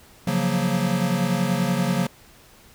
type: chord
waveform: square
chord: Gb major seventh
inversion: second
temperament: equal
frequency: 138.59 / 174.61 / 185 / 233.1 Hz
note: Db3 / F3 / Gb3 / Bb3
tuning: 0 / 0 / 0 / 0 cents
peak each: -28 / -26 / -25 / -28 dBFS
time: 0.27-2.07 s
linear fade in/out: 5 ms
effects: pink hiss -51 dBFS RMS until 2.74 s